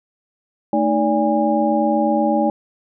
sine tone cluster, 222.7 / 310.8 / 578 / 816 Hz, A3 / D#4 / D5 / G#5, +21 / -2 / -28 / -31 cents, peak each -20 dBFS, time 0.73-2.5 s, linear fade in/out 2 ms, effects none

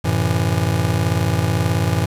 square chord, F# half-diminished seventh, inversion none, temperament just, 92.5 / 111 / 133.2 / 166.5 Hz, F#2 / A2 / C3 / E3, 0 / +16 / +31 / +18 cents, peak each -22 / -21 / -26 / -23 dBFS, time 0.04-2.06 s, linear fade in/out 10 ms, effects resampled to 32000 Hz + 7-bit

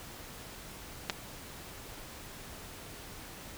clicks, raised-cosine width 0.2 ms, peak -12 / -20 dBFS, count 2, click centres 1.098 / 1.103 s, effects pink hiss -47 dBFS RMS until 3.57 s

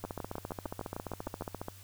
two click trains, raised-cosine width 1 ms, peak -23 / -23 dBFS, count 25 / 10, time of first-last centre 0.04-1.684 / 0.05-1.422 s, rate 14.6 / 6.56 Hz, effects added 96 Hz sine -52 dBFS peak until 1.83 s + white hiss -56 dBFS RMS until 1.83 s

